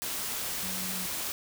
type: tone in noise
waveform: sine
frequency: 185 Hz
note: F#3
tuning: in tune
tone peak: -40 dBFS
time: 0.63-1.06 s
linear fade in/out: 0 ms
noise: white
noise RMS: -34 dBFS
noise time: 0.02-1.32 s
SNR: -9 dB
effects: none